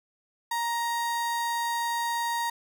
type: tone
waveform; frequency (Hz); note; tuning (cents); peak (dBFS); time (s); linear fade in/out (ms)
35% pulse; 937; A#5; +9; -25; 0.51-2.5; 5
effects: none